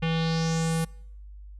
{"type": "tone with low-pass filter sweep", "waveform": "square", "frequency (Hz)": 163.2, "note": "E3", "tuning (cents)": -17, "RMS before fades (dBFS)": -26, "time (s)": [0.02, 0.85], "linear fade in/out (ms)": 10, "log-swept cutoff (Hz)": [2800, 11000], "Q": 3.2, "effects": ["noise-tail reverb RT60 0.7 s tail -24 dB re dry", "added 50 Hz sine -41 dBFS peak until 1.59 s"]}